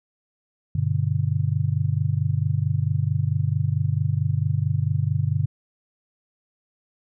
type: chord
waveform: sine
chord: G major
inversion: none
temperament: just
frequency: 98 / 122.5 / 147 Hz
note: G2 / B2 / D3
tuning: 0 / -14 / +2 cents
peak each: -24 dBFS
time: 0.75-5.46 s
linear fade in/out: 5 ms
effects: none